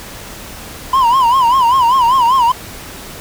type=tone with vibrato; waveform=triangle; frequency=998 Hz; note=B5; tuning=18 cents sharp; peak=-6 dBFS; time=0.93-2.52 s; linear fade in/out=5 ms; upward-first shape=sine; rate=5.1 Hz; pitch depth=140 cents each way; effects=pink hiss -31 dBFS RMS until 3.2 s

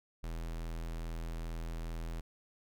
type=tone; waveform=square; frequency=41.2 Hz; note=E1; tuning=in tune; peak=-38 dBFS; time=0.23-2.21 s; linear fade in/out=10 ms; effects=none

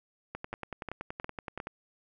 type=two click trains; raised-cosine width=0.5 ms; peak=-22 / -22 dBFS; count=4 / 15; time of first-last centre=0.53-1.601 / 0.35-1.671 s; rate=2.8 / 10.6 Hz; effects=none

